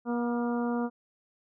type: harmonic tone with a mistuned harmonic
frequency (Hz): 239.1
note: A#3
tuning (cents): +44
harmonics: 1 / 2 / 3 / 4 / 5 / 6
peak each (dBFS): -28 / -34 / -38 / -40 / -42 / -44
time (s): 0.05-0.9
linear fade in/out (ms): 50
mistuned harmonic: 6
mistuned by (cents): -28
effects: none